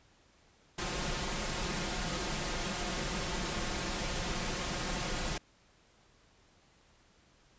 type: noise with comb filter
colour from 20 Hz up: pink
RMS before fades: -35 dBFS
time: 0.78-5.38 s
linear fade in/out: 5 ms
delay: 5.6 ms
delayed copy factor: +0.55
effects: pink hiss -65 dBFS RMS until 7.58 s + resampled to 16000 Hz